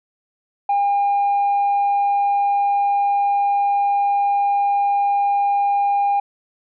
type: tone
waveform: sine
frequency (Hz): 806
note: G5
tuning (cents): +48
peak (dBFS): -13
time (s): 0.69-6.2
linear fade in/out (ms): 5
effects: tanh soft clip ceiling -13 dBFS